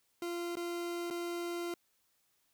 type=tone with dropouts; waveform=40% pulse; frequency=345.5 Hz; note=F4; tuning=19 cents flat; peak=-35 dBFS; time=0.22-1.74 s; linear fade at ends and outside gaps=2 ms; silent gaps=0.555-0.569 / 1.102-1.108 s; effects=white hiss -75 dBFS RMS until 2.53 s